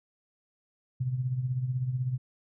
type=tone with tremolo; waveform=sine; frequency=127.3 Hz; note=C3; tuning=47 cents flat; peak=-24 dBFS; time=1-2.18 s; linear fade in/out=10 ms; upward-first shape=triangle; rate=16 Hz; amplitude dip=70%; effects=none